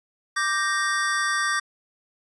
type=chord; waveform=square; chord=G minor; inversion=second; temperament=equal; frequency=1174.7 / 1568 / 1864.7 Hz; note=D6 / G6 / Bb6; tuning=0 / 0 / 0 cents; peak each=-27 dBFS; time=0.36-1.6 s; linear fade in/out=10 ms; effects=resampled to 22050 Hz